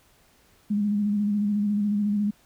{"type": "tone with vibrato", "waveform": "sine", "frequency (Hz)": 206.2, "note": "G#3", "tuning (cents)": -12, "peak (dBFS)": -21, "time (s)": [0.7, 2.31], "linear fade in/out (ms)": 10, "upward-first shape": "square", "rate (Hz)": 14, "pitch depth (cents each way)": 29, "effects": ["pink hiss -60 dBFS RMS until 2.45 s"]}